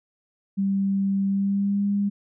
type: tone with pitch glide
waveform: sine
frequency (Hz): 196 to 201.7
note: G3 to G3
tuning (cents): 0 to +50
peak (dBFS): -20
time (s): 0.57-2.1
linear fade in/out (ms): 20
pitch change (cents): +50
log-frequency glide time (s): 1.27-1.85
effects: none